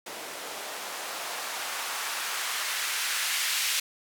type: noise with band-pass filter sweep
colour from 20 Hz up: blue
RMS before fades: -32 dBFS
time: 0.06-3.8 s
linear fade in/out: 5 ms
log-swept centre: 430 to 2400 Hz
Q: 0.96
effects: none